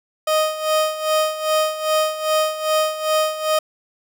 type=tone with tremolo; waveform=30% pulse; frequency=622.3 Hz; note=D#5; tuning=in tune; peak=-12 dBFS; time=0.27-3.59 s; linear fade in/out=5 ms; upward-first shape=sine; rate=2.5 Hz; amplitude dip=75%; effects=none